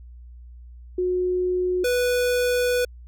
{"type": "tone pair in turn", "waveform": ["sine", "square"], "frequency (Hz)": [363.6, 492.7], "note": ["F#4", "B4"], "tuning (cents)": [-30, -4], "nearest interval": "perfect fourth", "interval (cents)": 526, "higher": "second", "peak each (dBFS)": [-20, -20], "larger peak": "neither", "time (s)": [[0.98, 1.84], [1.84, 2.85]], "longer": "second", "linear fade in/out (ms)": 5, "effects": ["added 60 Hz sine -40 dBFS peak until 3.07 s"]}